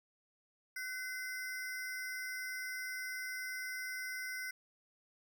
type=ring-modulated tone; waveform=square; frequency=1785 Hz; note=A6; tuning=24 cents sharp; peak=-37 dBFS; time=0.76-4.51 s; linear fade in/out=5 ms; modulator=274 Hz; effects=none